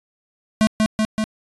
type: tone with echo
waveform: square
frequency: 217.2 Hz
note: A3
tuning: 22 cents flat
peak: -13 dBFS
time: 0.61-0.67 s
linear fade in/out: 0 ms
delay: 190 ms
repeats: 3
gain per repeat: -2 dB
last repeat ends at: 1.24 s
effects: resampled to 24000 Hz